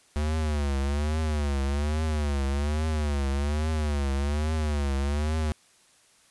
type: tone with vibrato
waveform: square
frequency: 73.42 Hz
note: D2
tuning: in tune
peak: -25 dBFS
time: 0.16-5.52 s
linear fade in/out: 0 ms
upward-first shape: triangle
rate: 1.2 Hz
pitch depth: 140 cents each way
effects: white hiss -60 dBFS RMS until 6.3 s + resampled to 24000 Hz